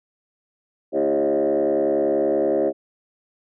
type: tone with frequency modulation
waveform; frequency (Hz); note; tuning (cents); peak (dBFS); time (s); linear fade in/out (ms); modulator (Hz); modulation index
sine; 468.3; A#4; +8; -16; 0.92-2.73; 50; 70.6; 2.4
effects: tanh soft clip ceiling -13 dBFS